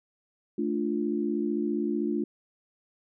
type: chord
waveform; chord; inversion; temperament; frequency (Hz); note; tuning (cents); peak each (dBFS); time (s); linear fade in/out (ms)
sine; D minor; second; equal; 220 / 293.7 / 349.2; A3 / D4 / F4; 0 / 0 / 0; -30; 0.58-2.24; 5
effects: none